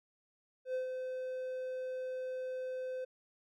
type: tone with ADSR envelope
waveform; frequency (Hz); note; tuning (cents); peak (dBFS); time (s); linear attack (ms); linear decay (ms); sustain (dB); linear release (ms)
triangle; 513; C5; -34; -30; 0.65-3.05; 93; 120; -5; 10
effects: none